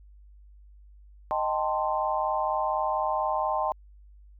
sine chord, A half-diminished seventh, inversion second, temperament equal with one note detuned, 622.3 / 784 / 888.2 / 1046.5 Hz, Eb5 / G5 / A5 / C6, 0 / 0 / +16 / 0 cents, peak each -30 dBFS, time 1.31-3.72 s, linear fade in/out 0 ms, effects added 50 Hz sine -49 dBFS peak until 4.39 s

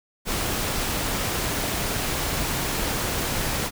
pink noise, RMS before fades -26 dBFS, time 0.25-3.71 s, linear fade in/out 50 ms, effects none

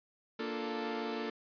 sawtooth chord, Bb major seventh, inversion none, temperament equal, 233.1 / 293.7 / 349.2 / 440 Hz, Bb3 / D4 / F4 / A4, 0 / 0 / 0 / 0 cents, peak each -36 / -39 / -40 / -35 dBFS, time 0.39-1.3 s, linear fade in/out 5 ms, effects resampled to 11025 Hz

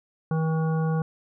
harmonic tone, 160 Hz, D#3, 49 cents sharp, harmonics 1 / 3 / 5 / 7 / 9, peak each -22 / -32 / -36 / -39 / -41 dBFS, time 0.31-1.02 s, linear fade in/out 2 ms, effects none

